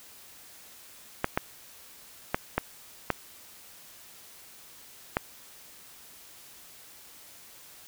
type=clicks; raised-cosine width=0.5 ms; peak=-9 dBFS; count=6; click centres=1.244 / 1.375 / 2.345 / 2.58 / 3.103 / 5.169 s; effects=white hiss -51 dBFS RMS until 7.87 s